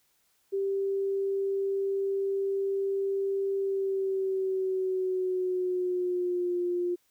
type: tone with pitch glide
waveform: sine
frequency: 392.1 to 353.4 Hz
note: G4 to F4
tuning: 0 to +21 cents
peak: -26 dBFS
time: 0.52-6.96 s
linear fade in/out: 20 ms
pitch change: -179 cents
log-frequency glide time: 3.57-6.58 s
effects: white hiss -70 dBFS RMS until 7.1 s